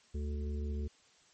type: harmonic tone with a mistuned harmonic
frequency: 73.42 Hz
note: D2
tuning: in tune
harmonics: 1 / 3 / 5 / 6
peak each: -34 / -44 / -48 / -50 dBFS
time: 0.14-0.88 s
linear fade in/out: 10 ms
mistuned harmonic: 3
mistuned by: -25 cents
effects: white hiss -65 dBFS RMS until 1.33 s + MP3 32 kbps